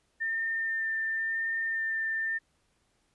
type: tone with vibrato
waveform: sine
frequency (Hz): 1801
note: A6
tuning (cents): +40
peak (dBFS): -28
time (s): 0.2-2.39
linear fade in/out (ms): 20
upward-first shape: sine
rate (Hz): 0.93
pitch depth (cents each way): 11
effects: pink hiss -72 dBFS RMS until 3.14 s + resampled to 24000 Hz